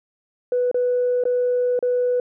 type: tone with dropouts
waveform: sine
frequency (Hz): 493.9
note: B4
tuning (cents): 0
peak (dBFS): -16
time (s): 0.52-2.2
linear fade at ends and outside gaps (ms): 2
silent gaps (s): 0.714-0.744 / 1.238-1.253 / 1.791-1.826
effects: tanh soft clip ceiling -13 dBFS